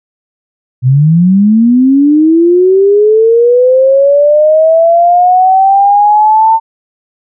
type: linear sweep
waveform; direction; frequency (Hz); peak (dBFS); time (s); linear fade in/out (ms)
sine; up; 121.7 to 903; -3; 0.82-6.6; 50
effects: none